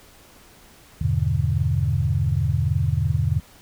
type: chord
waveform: sine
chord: E minor seventh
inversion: none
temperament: equal with one note detuned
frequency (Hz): 82.41 / 100.58 / 123.47 / 146.83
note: E2 / G2 / B2 / D3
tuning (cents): 0 / +45 / 0 / 0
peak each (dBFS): -24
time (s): 1.01-3.4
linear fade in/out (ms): 5
effects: pink hiss -50 dBFS RMS until 3.61 s